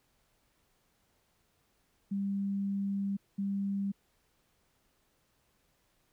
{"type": "tone bursts at uneven times", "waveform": "sine", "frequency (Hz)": 198.1, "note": "G3", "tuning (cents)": 18, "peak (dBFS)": -30, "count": 2, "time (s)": [[2.11, 3.17], [3.38, 3.92]], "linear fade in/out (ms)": 10, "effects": ["pink hiss -73 dBFS RMS until 6.12 s"]}